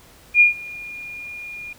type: tone with ADSR envelope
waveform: sine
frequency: 2425 Hz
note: D#7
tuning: 45 cents flat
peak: -7 dBFS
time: 0.34-1.73 s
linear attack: 64 ms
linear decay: 130 ms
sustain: -24 dB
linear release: 3 ms
effects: pink hiss -49 dBFS RMS until 1.78 s